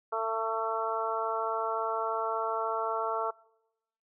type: harmonic tone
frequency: 223.6 Hz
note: A3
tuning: 28 cents sharp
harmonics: 2 / 3 / 4 / 5 / 6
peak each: -35 / -35 / -35 / -35 / -35 dBFS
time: 0.12-3.31 s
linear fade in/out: 10 ms
effects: noise-tail reverb RT60 0.9 s tail -24 dB re dry